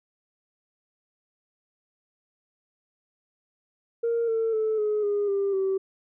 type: tone with pitch steps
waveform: sine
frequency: 465.2 / 450.7 / 436.6 / 422.9 / 409.7 / 396.9 / 384.5 Hz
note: A#4 / A4 / A4 / G#4 / G#4 / G4 / G4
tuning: -4 / +42 / -13 / +31 / -24 / +22 / -33 cents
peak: -21 dBFS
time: 4.03-5.78 s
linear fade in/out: 10 ms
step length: 250 ms
effects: tanh soft clip ceiling -19 dBFS